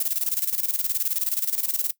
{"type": "noise with tremolo", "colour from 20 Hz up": "violet", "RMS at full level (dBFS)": -23, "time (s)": [0, 1.91], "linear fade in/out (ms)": 5, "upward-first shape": "square", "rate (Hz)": 19, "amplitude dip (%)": 75, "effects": ["noise-tail reverb RT60 0.1 s tail -18 dB re dry"]}